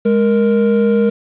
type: tone pair together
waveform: triangle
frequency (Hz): 208.2 / 467.4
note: G#3 / A#4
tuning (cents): +5 / +5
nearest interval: octave + major second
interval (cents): 1400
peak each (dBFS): -11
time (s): 0.05-1.1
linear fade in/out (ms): 10
effects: resampled to 8000 Hz + 7-bit